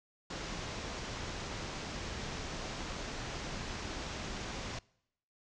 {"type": "low-pass noise", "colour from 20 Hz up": "pink", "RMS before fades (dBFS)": -41, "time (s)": [0.3, 4.79], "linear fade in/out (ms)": 5, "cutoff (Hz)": 6900, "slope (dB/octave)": 48, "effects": ["noise-tail reverb RT60 0.8 s tail -25 dB re dry"]}